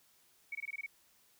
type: tone bursts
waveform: sine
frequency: 2239 Hz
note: C#7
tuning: 17 cents sharp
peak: -37 dBFS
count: 7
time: 0.52-0.863 s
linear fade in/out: 5 ms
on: 31 ms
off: 21 ms
effects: white hiss -68 dBFS RMS until 1.39 s